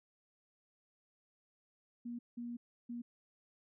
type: tone bursts at uneven times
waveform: sine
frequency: 238.6 Hz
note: A#3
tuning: 41 cents sharp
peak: -40 dBFS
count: 3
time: 2.05-2.19 / 2.37-2.57 / 2.89-3.02 s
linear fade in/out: 10 ms
effects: none